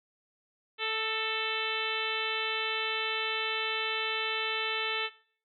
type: harmonic tone with a mistuned harmonic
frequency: 440 Hz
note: A4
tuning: in tune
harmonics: 1 / 2 / 3 / 4 / 5 / 6 / 7 / 8 / 9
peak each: -38 / -41 / -38 / -39 / -37 / -36 / -37 / -38 / -41 dBFS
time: 0.78-5.1 s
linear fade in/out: 50 ms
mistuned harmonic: 4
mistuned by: +22 cents
effects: noise-tail reverb RT60 0.5 s tail -20 dB re dry